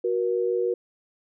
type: tone pair together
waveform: sine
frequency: 370 / 476.1 Hz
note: F#4 / A#4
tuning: 0 / +37 cents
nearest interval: major third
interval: 437 cents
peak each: -25 / -24 dBFS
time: 0.04-0.74 s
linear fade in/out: 5 ms
effects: none